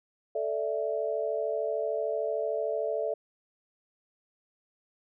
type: chord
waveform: sine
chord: A suspended fourth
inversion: none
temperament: just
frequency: 440 / 586.7 / 660 Hz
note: A4 / D5 / E5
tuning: 0 / -2 / +2 cents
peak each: -32 dBFS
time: 0.35-3.14 s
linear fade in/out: 5 ms
effects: none